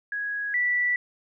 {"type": "tone pair in turn", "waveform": "sine", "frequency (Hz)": [1661.2, 1963], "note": ["G#6", "B6"], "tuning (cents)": [0, -11], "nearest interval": "minor third", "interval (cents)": 289, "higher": "second", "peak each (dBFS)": [-27, -21], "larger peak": "second", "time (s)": [[0.12, 0.54], [0.54, 0.96]], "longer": "neither", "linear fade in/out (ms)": 2, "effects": []}